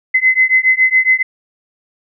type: beating tone pair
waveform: sine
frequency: 2040 / 2047.2 Hz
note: C7 / C7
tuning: -44 / -38 cents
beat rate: 7.2 Hz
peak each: -12 dBFS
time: 0.14-1.23 s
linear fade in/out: 10 ms
effects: none